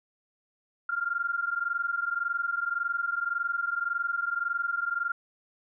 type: tone pair together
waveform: sine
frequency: 1384.2 / 1406 Hz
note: F6 / F6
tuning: -16 / +11 cents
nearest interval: unison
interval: 27 cents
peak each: -30 / -30 dBFS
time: 0.89-5.12 s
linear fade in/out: 5 ms
effects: none